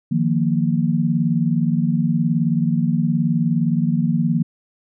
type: chord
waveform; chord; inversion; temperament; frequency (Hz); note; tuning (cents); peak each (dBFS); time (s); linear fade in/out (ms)
sine; Eb suspended second; none; equal; 155.56 / 174.61 / 233.1; Eb3 / F3 / Bb3; 0 / 0 / 0; -20; 0.11-4.43; 10
effects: none